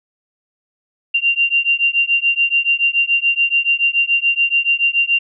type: beating tone pair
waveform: sine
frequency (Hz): 2770 / 2777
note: F7 / F7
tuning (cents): -15 / -10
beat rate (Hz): 7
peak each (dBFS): -16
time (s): 1.14-5.19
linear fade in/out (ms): 10
effects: none